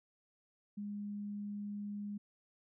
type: tone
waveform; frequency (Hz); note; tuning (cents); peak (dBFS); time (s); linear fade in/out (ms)
sine; 205.2; G#3; -21; -39; 0.77-2.18; 10
effects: none